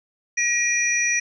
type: tone cluster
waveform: sine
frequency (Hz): 1903 / 2415 / 5820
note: A#6 / D7 / F#8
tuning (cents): +35 / +48 / -29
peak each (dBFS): -23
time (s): 0.37-1.2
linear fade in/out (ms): 10
effects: none